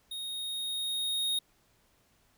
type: tone with level ramp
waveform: square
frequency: 3729 Hz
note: A#7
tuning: in tune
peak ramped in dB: -37 to -28 dBFS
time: 0.11-1.39 s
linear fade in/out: 5 ms
effects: pink hiss -68 dBFS RMS until 2.37 s